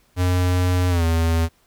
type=tone with pitch glide; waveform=square; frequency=90.3 to 82.33 Hz; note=F#2 to E2; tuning=-42 to -2 cents; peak=-17 dBFS; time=0.16-1.49 s; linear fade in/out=50 ms; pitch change=-160 cents; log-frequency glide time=0.89-1.04 s; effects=pink hiss -60 dBFS RMS until 1.66 s